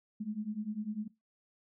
sine beating tone pair, 206.7 / 216.7 Hz, G#3 / A3, -8 / -26 cents, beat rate 10 Hz, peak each -39 / -37 dBFS, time 0.2-1.08 s, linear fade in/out 10 ms, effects noise-tail reverb RT60 0.2 s tail -19 dB re dry

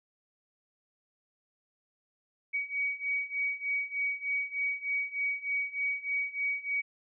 sine beating tone pair, 2258 / 2261.3 Hz, C#7 / C#7, +31 / +34 cents, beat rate 3.3 Hz, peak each -34 / -32 dBFS, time 2.53-6.82 s, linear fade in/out 20 ms, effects none

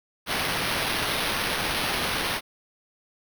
white noise with sample-and-hold, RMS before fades -27 dBFS, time 0.26-2.41 s, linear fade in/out 50 ms, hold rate 7350 Hz, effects none

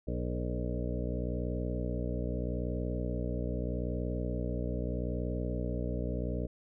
harmonic tone with a mistuned harmonic, 60.8 Hz, B1, 26 cents flat, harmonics 1 / 2 / 3 / 4 / 5 / 7 / 8 / 9 / 10, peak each -35 / -38 / -40 / -41 / -42 / -43 / -44 / -45 / -45 dBFS, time 0.07-6.47 s, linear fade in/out 10 ms, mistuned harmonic 8, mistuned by -18 cents, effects none

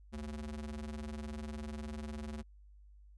square ring-modulated tone, 76.5 Hz, D#2, 29 cents flat, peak -38 dBFS, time 0.12-2.43 s, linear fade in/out 20 ms, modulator 143 Hz, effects added 50 Hz sine -55 dBFS peak until 3.17 s + resampled to 24000 Hz

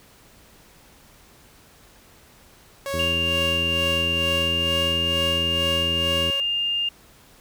sawtooth tone with tremolo, 553 Hz, C#5, 4 cents flat, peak -21 dBFS, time 2.86-6.4 s, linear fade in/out 0 ms, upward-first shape sine, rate 2.2 Hz, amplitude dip 60%
harmonic tone, 84 Hz, E2, 33 cents sharp, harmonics 1 / 2 / 3 / 4 / 5, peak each -30 / -33 / -35 / -36 / -37 dBFS, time 2.93-6.31 s, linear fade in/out 10 ms
sine tone with pitch glide, 2794 to 2810 Hz, F7 to F7, 0 to +10 cents, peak -21 dBFS, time 2.99-6.89 s, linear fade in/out 5 ms, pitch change +10 cents, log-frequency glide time 4.31-4.8 s
effects pink hiss -52 dBFS RMS until 7.4 s

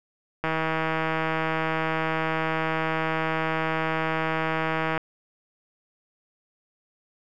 click train, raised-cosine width 0.5 ms, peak -11 dBFS, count 727, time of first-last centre 0.44-4.978 s, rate 160 Hz, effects none

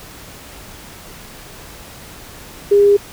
sine tone, 405.5 Hz, G#4, 41 cents flat, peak -7 dBFS, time 2.71-2.97 s, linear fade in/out 10 ms, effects pink hiss -37 dBFS RMS until 3.12 s

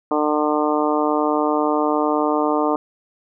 harmonic tone, 150.6 Hz, D3, 44 cents sharp, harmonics 2 / 3 / 4 / 5 / 6 / 7 / 8, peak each -21 / -23 / -24 / -25 / -26 / -26 / -27 dBFS, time 0.11-2.76 s, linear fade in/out 2 ms, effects none

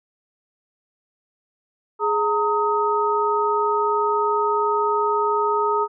sine tone cluster, 418.6 / 917 / 1260 Hz, G#4 / A#5 / D#6, +14 / -29 / +21 cents, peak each -22 dBFS, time 1.99-5.88 s, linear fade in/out 50 ms, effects none

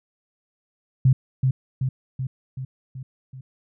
sine tone with echo, 130.81 Hz, C3, in tune, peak -12 dBFS, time 1.05-1.13 s, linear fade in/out 5 ms, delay 380 ms, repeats 6, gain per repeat -4 dB, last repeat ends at 3.41 s, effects none

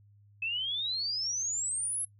sine exponential sweep, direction up, 2580 to 11070 Hz, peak -30 dBFS, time 0.42-2.05 s, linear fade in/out 5 ms, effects noise-tail reverb RT60 0.1 s tail -20 dB re dry + added 102 Hz sine -57 dBFS peak until 2.19 s

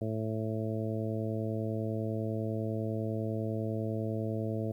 harmonic tone, 110 Hz, A2, in tune, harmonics 1 / 2 / 3 / 4 / 5 / 6, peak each -34 / -37 / -39 / -40 / -41 / -42 dBFS, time 0.01-4.72 s, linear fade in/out 5 ms, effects 11-bit

